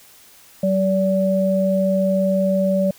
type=tone pair together; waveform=sine; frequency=190.2 / 576.2 Hz; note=F#3 / D5; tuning=+48 / -33 cents; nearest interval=octave + perfect fifth; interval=1919 cents; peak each=-18 dBFS; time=0.63-2.91 s; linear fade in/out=5 ms; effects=white hiss -48 dBFS RMS until 2.98 s